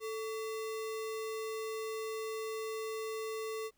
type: tone with sample-and-hold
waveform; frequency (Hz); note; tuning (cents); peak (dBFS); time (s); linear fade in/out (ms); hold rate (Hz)
sine; 440; A4; 0; -36; 0-3.71; 50; 1575
effects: pink hiss -75 dBFS RMS until 3.77 s